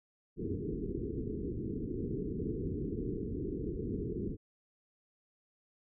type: low-pass noise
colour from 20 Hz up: white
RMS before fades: -37 dBFS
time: 0.36-4.37 s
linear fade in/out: 50 ms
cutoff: 440 Hz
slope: 96 dB/octave
effects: none